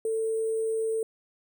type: tone with sample-and-hold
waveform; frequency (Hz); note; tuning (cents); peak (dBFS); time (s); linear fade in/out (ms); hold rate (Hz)
sine; 445.4; A4; +21; -25; 0.05-1.03; 2; 8820
effects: none